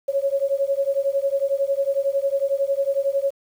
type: beating tone pair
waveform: sine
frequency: 547 / 558 Hz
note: C#5 / C#5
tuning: -23 / +11 cents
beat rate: 11 Hz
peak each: -22 dBFS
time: 0.08-3.31 s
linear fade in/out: 10 ms
effects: 8-bit